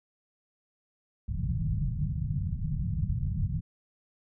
white low-pass noise, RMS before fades -30 dBFS, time 1.28-3.61 s, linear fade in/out 10 ms, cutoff 170 Hz, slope 48 dB/octave, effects none

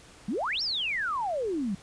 sine exponential two-way sweep, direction up then down, 181.5 to 5610 to 181.5 Hz, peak -27 dBFS, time 0.28-1.75 s, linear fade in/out 5 ms, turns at 0.62 s, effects pink hiss -52 dBFS RMS until 1.82 s + resampled to 22050 Hz

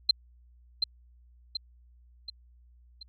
sine tone with echo, 4125 Hz, C8, 25 cents flat, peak -16 dBFS, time 0.09-0.11 s, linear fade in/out 5 ms, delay 730 ms, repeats 4, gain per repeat -6 dB, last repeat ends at 3.03 s, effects added 60 Hz sine -55 dBFS peak until 3.08 s

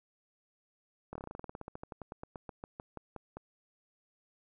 slowing click train, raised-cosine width 1 ms, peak -28 dBFS, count 27, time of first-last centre 1.13-3.37 s, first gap 24 ms, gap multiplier 1.09, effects none

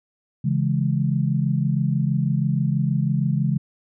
sine chord, C# minor, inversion none, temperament equal, 138.59 / 164.81 / 207.7 Hz, C#3 / E3 / G#3, 0 / 0 / 0 cents, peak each -21 / -23 / -25 dBFS, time 0.44-3.58 s, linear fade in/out 10 ms, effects none

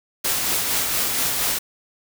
white noise with tremolo, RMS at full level -21 dBFS, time 0.24-1.59 s, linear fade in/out 10 ms, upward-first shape sine, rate 4.3 Hz, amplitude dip 30%, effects none

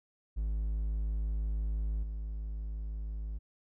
triangle tone with level steps, 53 Hz, G#1, 36 cents sharp, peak -28 / -33 dBFS, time 0.36-3.39 s, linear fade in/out 20 ms, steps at 2.03 s, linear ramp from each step 5 ms, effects none

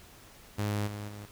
sawtooth tone with level steps, 103.83 Hz, G#2, in tune, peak -25 / -33 / -38 dBFS, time 0.58-1.26 s, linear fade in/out 10 ms, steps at 0.86 / 1.07 s, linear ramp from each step 20 ms, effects pink hiss -54 dBFS RMS until 1.31 s

